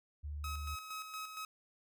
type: tone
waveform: sine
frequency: 73.7 Hz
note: D2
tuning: 7 cents sharp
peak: -39 dBFS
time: 0.23-0.76 s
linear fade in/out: 20 ms
type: tone with tremolo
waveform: sawtooth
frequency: 1276 Hz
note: D#6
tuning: 43 cents sharp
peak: -37 dBFS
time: 0.44-1.45 s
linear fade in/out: 2 ms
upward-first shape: square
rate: 4.3 Hz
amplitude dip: 50%
effects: none